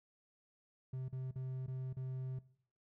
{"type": "tone with dropouts", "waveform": "triangle", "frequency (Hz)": 130, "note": "C3", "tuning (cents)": -11, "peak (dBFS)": -37, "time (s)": [0.93, 2.39], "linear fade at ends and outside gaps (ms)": 5, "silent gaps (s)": [[1.084, 1.126], [1.312, 1.357], [1.664, 1.679], [1.93, 1.967]], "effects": ["noise-tail reverb RT60 0.6 s tail -19 dB re dry"]}